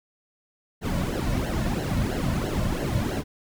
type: noise with flanger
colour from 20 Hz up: brown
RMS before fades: -26 dBFS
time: 0.81-3.24 s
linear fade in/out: 50 ms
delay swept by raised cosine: 0.83 to 2.53 ms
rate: 3 Hz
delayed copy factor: -0.8
effects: none